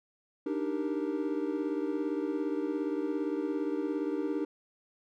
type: chord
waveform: triangle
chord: Eb major seventh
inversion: third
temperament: equal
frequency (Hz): 293.7 / 311.1 / 392 / 466.2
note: D4 / Eb4 / G4 / Bb4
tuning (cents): 0 / 0 / 0 / 0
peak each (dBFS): -32 / -33 / -34 / -36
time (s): 0.46-4.45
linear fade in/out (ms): 5
effects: none